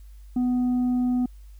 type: tone with tanh clipping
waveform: triangle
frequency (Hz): 248.6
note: B3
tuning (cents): +12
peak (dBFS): -21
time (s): 0.36-1.26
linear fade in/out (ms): 5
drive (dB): 8
effects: added 50 Hz sine -42 dBFS peak until 1.59 s + white hiss -64 dBFS RMS until 1.59 s